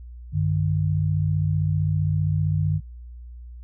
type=tone pair together; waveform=sine; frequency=96.43 / 151.8 Hz; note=G2 / D#3; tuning=-28 / -42 cents; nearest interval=minor sixth; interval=786 cents; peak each=-22 dBFS; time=0.32-2.81 s; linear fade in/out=50 ms; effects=added 60 Hz sine -37 dBFS peak until 3.63 s